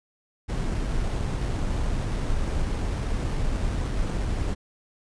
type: noise with sample-and-hold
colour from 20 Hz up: brown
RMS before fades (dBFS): -26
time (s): 0.48-4.55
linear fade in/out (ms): 20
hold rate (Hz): 7350
effects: resampled to 22050 Hz